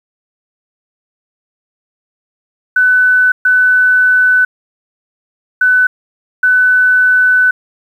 sine tone bursts at uneven times, 1500 Hz, F#6, 23 cents sharp, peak -6 dBFS, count 4, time 2.76-3.32 / 3.45-4.45 / 5.61-5.87 / 6.43-7.51 s, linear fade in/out 5 ms, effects 7-bit

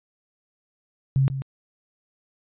sine tone with echo, 134.9 Hz, C#3, 47 cents flat, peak -16 dBFS, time 1.16-1.28 s, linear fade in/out 0 ms, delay 140 ms, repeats 1, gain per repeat -10 dB, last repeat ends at 1.42 s, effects resampled to 8000 Hz

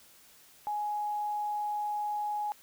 sine tone, 835 Hz, G#5, 9 cents sharp, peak -30 dBFS, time 0.67-2.52 s, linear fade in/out 0 ms, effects white hiss -58 dBFS RMS until 2.62 s

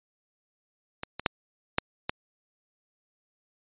clicks, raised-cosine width 0.3 ms, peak -17 / -18 / -6 / -6 / -11 dBFS, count 5, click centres 1.034 / 1.196 / 1.262 / 1.784 / 2.095 s, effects resampled to 8000 Hz

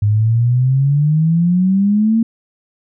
sine exponential sweep, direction up, 102.1 to 230.4 Hz, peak -10 dBFS, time 0.02-2.23 s, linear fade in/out 5 ms, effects none

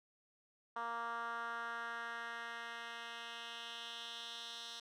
10% pulse tone with band-pass filter sweep, 233.1 Hz, A#3, in tune, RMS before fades -45 dBFS, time 0.76-4.8 s, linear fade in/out 5 ms, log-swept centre 1100 to 4200 Hz, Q 2.4, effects none

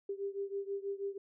sine beating tone pair, 394.9 / 401.1 Hz, G4 / G4, +13 / +40 cents, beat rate 6.2 Hz, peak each -38 / -40 dBFS, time 0.09-1.18 s, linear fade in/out 5 ms, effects none

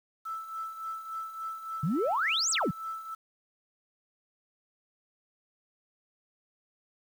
sine tone with tremolo, 1318.5 Hz, E6, in tune, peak -32 dBFS, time 0.25-3.15 s, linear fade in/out 10 ms, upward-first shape triangle, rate 3.5 Hz, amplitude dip 70%
sine exponential two-way sweep, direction up then down, 136 to 8372 to 136 Hz, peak -25 dBFS, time 1.83-2.71 s, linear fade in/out 5 ms, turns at 2.51 s
effects tanh soft clip ceiling -18 dBFS + 9-bit

